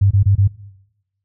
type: tone bursts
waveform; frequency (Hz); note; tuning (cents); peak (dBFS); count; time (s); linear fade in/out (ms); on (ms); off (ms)
sine; 99; G2; +18; -9; 4; 0.01-0.478; 10; 99; 24
effects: noise-tail reverb RT60 0.9 s tail -20 dB re dry